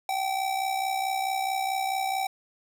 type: tone with amplitude modulation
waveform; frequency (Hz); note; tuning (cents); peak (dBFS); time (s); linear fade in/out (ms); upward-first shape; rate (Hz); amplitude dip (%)
square; 770; G5; -31; -24; 0.09-2.27; 2; sine; 64.6; 60
effects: none